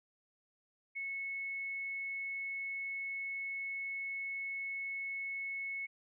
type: tone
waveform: sine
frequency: 2198 Hz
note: C#7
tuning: 15 cents flat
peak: -37 dBFS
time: 0.95-5.87 s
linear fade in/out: 20 ms
effects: none